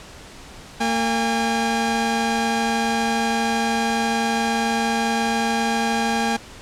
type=tone pair together; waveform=sawtooth; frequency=228.1 / 812 Hz; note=A#3 / G#5; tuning=-37 / -39 cents; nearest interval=octave + minor seventh; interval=2198 cents; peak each=-18 dBFS; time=0.8-6.37 s; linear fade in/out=10 ms; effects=pink hiss -41 dBFS RMS until 6.61 s + low-pass 8000 Hz 12 dB/octave